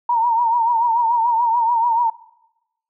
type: tone with vibrato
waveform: sine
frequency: 932.3 Hz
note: A#5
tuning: in tune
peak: -14 dBFS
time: 0.09-2.1 s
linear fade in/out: 5 ms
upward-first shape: triangle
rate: 6.9 Hz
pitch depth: 90 cents each way
effects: noise-tail reverb RT60 0.9 s tail -20 dB re dry

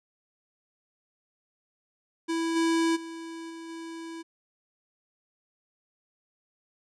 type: tone with level steps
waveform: square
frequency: 329.6 Hz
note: E4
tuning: in tune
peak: -27 / -23 / -38 / -40 / -38 dBFS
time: 2.28-4.23 s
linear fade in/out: 20 ms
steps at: 2.55 / 2.95 / 3.49 / 3.68 s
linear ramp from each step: 20 ms
effects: resampled to 22050 Hz

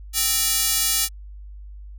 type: tone with high-pass filter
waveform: square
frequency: 261.6 Hz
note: C4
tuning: in tune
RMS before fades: -21 dBFS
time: 0.13-1.09 s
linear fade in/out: 50 ms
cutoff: 5300 Hz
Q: 0.56
effects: added 50 Hz sine -36 dBFS peak until 1.98 s

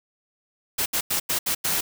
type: noise bursts at uneven times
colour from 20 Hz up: white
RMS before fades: -24 dBFS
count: 6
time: 0.78-0.86 / 0.93-1.01 / 1.1-1.2 / 1.29-1.39 / 1.46-1.55 / 1.64-1.81 s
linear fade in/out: 10 ms
effects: none

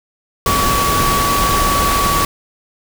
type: tone in noise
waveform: sine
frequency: 1135 Hz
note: C#6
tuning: 41 cents sharp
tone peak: -15 dBFS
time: 0.46-2.25 s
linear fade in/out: 2 ms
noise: pink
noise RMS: -17 dBFS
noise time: 0.46-2.25 s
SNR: -1 dB
effects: none

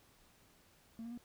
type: tone with pitch steps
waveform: triangle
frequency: 227.5 / 233.9 / 240.5 Hz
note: A#3 / A#3 / B3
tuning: -42 / +6 / -46 cents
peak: -40 dBFS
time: 0.99-1.176 s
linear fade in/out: 0 ms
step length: 62 ms
effects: tanh soft clip ceiling -38 dBFS + pink hiss -67 dBFS RMS until 1.24 s

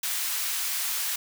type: high-pass noise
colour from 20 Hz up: white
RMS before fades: -29 dBFS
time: 0.03-1.16 s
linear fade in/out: 5 ms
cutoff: 1200 Hz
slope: 12 dB/octave
effects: none

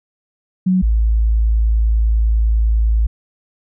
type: tone pair in turn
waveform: sine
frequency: 185 / 55 Hz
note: F#3 / A1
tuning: 0 / 0 cents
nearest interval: octave + major sixth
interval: 2100 cents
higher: first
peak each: -11 dBFS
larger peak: neither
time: 0.66-0.82 / 0.82-3.07 s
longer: second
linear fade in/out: 10 ms
effects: none

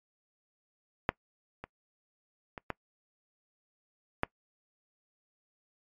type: clicks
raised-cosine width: 0.5 ms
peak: -9 / -25 / -25 / -17 / -11 dBFS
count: 5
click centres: 1.091 / 1.64 / 2.578 / 2.703 / 4.234 s
effects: noise-tail reverb RT60 0.1 s tail -23 dB re dry + MP3 96 kbps

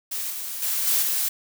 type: noise with level steps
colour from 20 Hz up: blue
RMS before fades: -29 / -32 / -25 / -21 / -24 dBFS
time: 0.11-1.29 s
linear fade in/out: 10 ms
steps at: 0.3 / 0.62 / 0.87 / 1.02 s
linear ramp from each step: 5 ms
effects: none

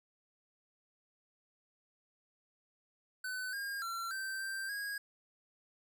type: tone with pitch steps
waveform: square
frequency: 1510 / 1616 / 1360 / 1557 / 1570 / 1643 Hz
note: F#6 / G#6 / F6 / G6 / G6 / G#6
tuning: +35 / -48 / -46 / -12 / +2 / -19 cents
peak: -38 dBFS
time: 3.24-4.98 s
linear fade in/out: 5 ms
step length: 290 ms
effects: none

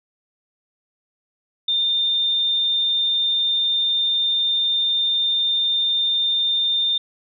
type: tone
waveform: sine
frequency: 3612 Hz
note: A7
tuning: 45 cents sharp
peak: -17 dBFS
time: 1.68-6.98 s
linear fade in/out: 5 ms
effects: none

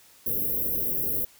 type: band-stop noise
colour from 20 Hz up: white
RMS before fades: -27 dBFS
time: 0.26-1.25 s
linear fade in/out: 5 ms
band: 540 to 12000 Hz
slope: 48 dB/octave
effects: white hiss -55 dBFS RMS until 1.39 s

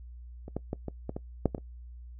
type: clicks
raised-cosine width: 2 ms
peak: -28 / -18 / -18 / -21 / -20 / -21 / -10 / -18 / -27 dBFS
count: 9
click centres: 0.481 / 0.566 / 0.731 / 0.883 / 1.094 / 1.165 / 1.457 / 1.548 / 1.581 s
effects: noise-tail reverb RT60 0.1 s tail -21 dB re dry + added 60 Hz sine -43 dBFS peak until 2.19 s

